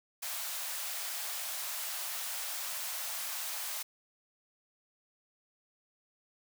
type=high-pass noise; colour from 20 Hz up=white; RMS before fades=-38 dBFS; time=0.22-3.83 s; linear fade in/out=10 ms; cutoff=580 Hz; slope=48 dB/octave; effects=none